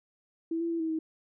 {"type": "tone with pitch steps", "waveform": "sine", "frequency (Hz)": [328.7, 336.1, 333.4, 322.1, 318.4], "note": ["E4", "E4", "E4", "E4", "D#4"], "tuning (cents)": [-5, 34, 20, -40, 40], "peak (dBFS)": -28, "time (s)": [0.51, 0.99], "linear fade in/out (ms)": 5, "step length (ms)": 96, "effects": []}